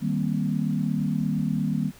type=chord; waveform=sine; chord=C minor seventh; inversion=first; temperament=equal; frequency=155.56 / 196 / 233.1 / 261.6 Hz; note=Eb3 / G3 / Bb3 / C4; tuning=0 / 0 / 0 / 0 cents; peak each=-27 / -27 / -28 / -32 dBFS; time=0-1.92 s; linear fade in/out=50 ms; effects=pink hiss -51 dBFS RMS until 1.99 s